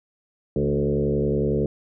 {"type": "tone with frequency modulation", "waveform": "sine", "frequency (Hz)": 293.7, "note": "D4", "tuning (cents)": 0, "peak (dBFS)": -19, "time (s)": [0.56, 1.66], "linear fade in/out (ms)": 2, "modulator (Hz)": 70.9, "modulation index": 2.9, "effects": []}